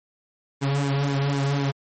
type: tone with flanger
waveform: sawtooth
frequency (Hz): 140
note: C#3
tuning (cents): +18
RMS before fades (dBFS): -23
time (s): 0.61-1.72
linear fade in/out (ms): 20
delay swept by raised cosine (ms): 1.5 to 4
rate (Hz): 4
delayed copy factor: -0.8
effects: MP3 32 kbps